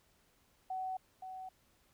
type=tone with echo; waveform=sine; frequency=751 Hz; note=F#5; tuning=26 cents sharp; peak=-36 dBFS; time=0.7-0.97 s; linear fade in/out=5 ms; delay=520 ms; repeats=1; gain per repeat=-7 dB; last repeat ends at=1.49 s; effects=pink hiss -71 dBFS RMS until 1.93 s